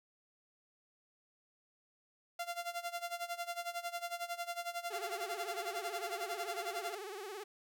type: tone with tremolo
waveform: sawtooth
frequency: 692 Hz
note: F5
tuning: 16 cents flat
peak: -32 dBFS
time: 2.39-6.95 s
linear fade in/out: 5 ms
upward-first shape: sine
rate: 11 Hz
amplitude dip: 85%
type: tone with vibrato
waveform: sawtooth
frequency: 401.9 Hz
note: G4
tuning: 43 cents sharp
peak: -39 dBFS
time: 4.9-7.44 s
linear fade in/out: 10 ms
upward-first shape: sine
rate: 18 Hz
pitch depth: 140 cents each way
effects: none